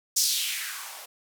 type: noise with band-pass filter sweep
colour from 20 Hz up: violet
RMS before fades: -29 dBFS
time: 0.16-1.06 s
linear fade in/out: 10 ms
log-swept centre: 6000 to 600 Hz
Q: 2.4
effects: none